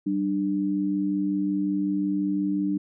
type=tone pair together; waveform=sine; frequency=192.4 / 297.9 Hz; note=G3 / D4; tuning=-32 / +25 cents; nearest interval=minor sixth; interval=757 cents; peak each=-27 / -24 dBFS; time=0.06-2.78 s; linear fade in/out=10 ms; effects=none